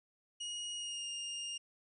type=tone with pitch glide; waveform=sawtooth; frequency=2883 to 2824 Hz; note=F#7 to F7; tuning=-46 to +19 cents; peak=-36 dBFS; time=0.4-1.58 s; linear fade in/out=10 ms; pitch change=-35 cents; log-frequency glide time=0.75-1.08 s; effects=resampled to 22050 Hz